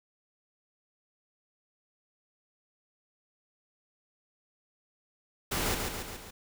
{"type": "noise with echo", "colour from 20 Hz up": "pink", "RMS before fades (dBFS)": -31, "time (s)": [5.51, 5.75], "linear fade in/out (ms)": 10, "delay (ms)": 140, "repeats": 4, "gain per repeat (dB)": -4, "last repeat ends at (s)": 6.31, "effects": []}